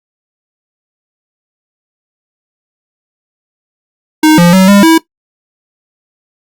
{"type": "tone with pitch steps", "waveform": "square", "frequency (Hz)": [310.6, 173.4, 188.7, 201.2, 325.5], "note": ["D#4", "F3", "F#3", "G3", "E4"], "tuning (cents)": [-3, -12, 34, 45, -22], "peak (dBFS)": -3, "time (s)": [4.23, 4.98], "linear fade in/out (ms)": 5, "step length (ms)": 150, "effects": ["noise-tail reverb RT60 0.1 s tail -17 dB re dry", "Opus 48 kbps"]}